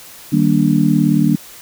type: chord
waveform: sine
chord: Eb major seventh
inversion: none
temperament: just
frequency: 155.56 / 194.45 / 233.3 / 291.7 Hz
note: Eb3 / G3 / Bb3 / D4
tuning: 0 / -14 / +2 / -12 cents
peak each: -16 dBFS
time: 0.32-1.36 s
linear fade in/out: 10 ms
effects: white hiss -38 dBFS RMS until 1.61 s